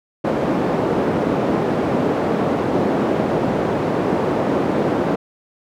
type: band-pass noise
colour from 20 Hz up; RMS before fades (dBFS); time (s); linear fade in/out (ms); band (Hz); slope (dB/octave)
white; -19; 0.24-5.16; 10; 170 to 480; 12
effects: none